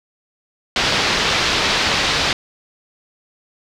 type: low-pass noise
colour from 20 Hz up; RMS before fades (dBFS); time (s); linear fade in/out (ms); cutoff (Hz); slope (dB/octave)
white; -18; 0.76-2.33; 2; 4700; 24
effects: none